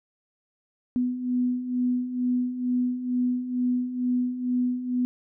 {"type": "beating tone pair", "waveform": "sine", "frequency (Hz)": [246.9, 249.1], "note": ["B3", "B3"], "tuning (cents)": [0, 15], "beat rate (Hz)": 2.2, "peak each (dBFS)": [-30, -24], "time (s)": [0.96, 5.05], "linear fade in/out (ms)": 0, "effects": []}